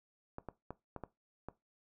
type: clicks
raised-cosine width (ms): 1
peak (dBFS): -28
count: 6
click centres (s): 0.384 / 0.487 / 0.706 / 0.963 / 1.037 / 1.486
effects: noise-tail reverb RT60 0.2 s tail -18 dB re dry